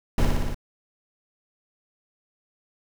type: noise with echo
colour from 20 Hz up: brown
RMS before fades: -19 dBFS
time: 0.18-0.25 s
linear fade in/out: 2 ms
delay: 59 ms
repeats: 5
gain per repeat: -2 dB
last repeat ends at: 0.545 s
effects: none